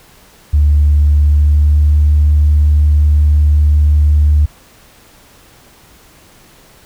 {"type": "tone with pitch glide", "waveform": "sine", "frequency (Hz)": [73.6, 74.54], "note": ["D2", "D2"], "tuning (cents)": [4, 26], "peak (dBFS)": -5, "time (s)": [0.53, 4.46], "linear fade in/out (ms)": 10, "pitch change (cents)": 22, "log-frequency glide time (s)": [1.22, 1.87], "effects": ["tanh soft clip ceiling -2 dBFS", "pink hiss -44 dBFS RMS until 6.85 s"]}